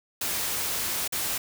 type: noise with dropouts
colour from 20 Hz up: white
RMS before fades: -29 dBFS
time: 0.21-1.38 s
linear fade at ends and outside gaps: 5 ms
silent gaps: 1.078-1.123 s
effects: none